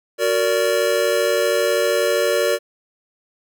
square chord, Gb augmented, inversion none, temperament just, 370 / 462.5 / 578.1 Hz, Gb4 / Bb4 / D5, 0 / -14 / -27 cents, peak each -24 / -21 / -20 dBFS, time 0.18-2.59 s, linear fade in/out 50 ms, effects none

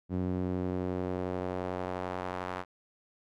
sawtooth tone with band-pass filter sweep, 91.3 Hz, F#2, 23 cents flat, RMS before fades -34 dBFS, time 0.09-2.65 s, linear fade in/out 50 ms, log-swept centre 230 to 1100 Hz, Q 1.1, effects none

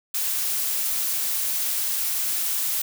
blue noise, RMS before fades -25 dBFS, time 0.14-2.82 s, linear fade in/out 5 ms, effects none

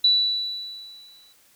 sine tone with exponential decay, 3951 Hz, B7, in tune, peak -13 dBFS, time 0.04-1.33 s, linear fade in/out 5 ms, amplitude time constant 280 ms, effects white hiss -58 dBFS RMS until 1.55 s

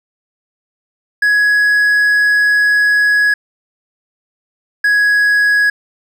triangle tone pair in turn, 1674 / 1667.8 Hz, G#6 / G#6, +13 / +7 cents, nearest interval unison, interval 6 cents, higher first, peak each -7 dBFS, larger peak neither, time 1.22-3.34 / 4.84-5.7 s, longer first, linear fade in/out 5 ms, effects none

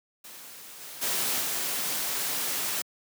white noise with level steps, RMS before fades -45 / -42 / -28 / -30 dBFS, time 0.24-2.82 s, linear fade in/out 5 ms, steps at 0.8 / 1.01 / 1.4 s, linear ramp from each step 20 ms, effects high-pass 150 Hz 12 dB/octave

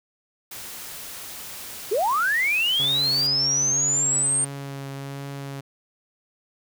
white noise, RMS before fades -37 dBFS, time 0.51-3.27 s, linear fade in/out 5 ms
sine linear sweep, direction up, 361.1 to 8780 Hz, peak -19 dBFS, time 1.91-4.45 s, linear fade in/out 10 ms
sawtooth tone with vibrato, 138.59 Hz, C#3, in tune, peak -28 dBFS, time 2.79-5.61 s, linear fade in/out 10 ms, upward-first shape triangle, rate 1.3 Hz, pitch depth 17 cents each way
effects none

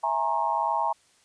sine chord, A# half-diminished seventh, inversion second, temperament equal with one note detuned, 659.3 / 830.6 / 932.3 / 1080.3 Hz, E5 / G#5 / A#5 / C#6, 0 / 0 / 0 / -45 cents, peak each -32 / -28 / -26 / -31 dBFS, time 0.03-0.93 s, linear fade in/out 10 ms, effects white hiss -62 dBFS RMS until 1.24 s + resampled to 22050 Hz

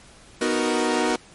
sawtooth chord, B major seventh, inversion none, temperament equal, 246.9 / 311.1 / 370 / 466.2 Hz, B3 / D#4 / F#4 / A#4, 0 / 0 / 0 / 0 cents, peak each -22 dBFS, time 0.41-1.16 s, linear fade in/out 5 ms, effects pink hiss -49 dBFS RMS until 1.34 s + MP3 48 kbps

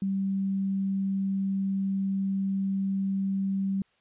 sine tone, 194.3 Hz, G3, 15 cents flat, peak -25 dBFS, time 0.02-3.82 s, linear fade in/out 2 ms, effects white hiss -67 dBFS RMS until 4 s + resampled to 8000 Hz

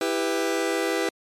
sawtooth chord, E minor, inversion none, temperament just, 329.6 / 395.6 / 494.4 Hz, E4 / G4 / B4, 0 / +16 / +2 cents, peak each -23 dBFS, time 0.01-1.09 s, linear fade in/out 2 ms, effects low-pass 11000 Hz 12 dB/octave + MP3 96 kbps

